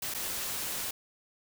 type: noise with dropouts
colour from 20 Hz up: white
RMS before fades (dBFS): -35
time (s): 0.02-0.91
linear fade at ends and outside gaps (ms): 5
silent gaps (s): 0.14-0.146
effects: none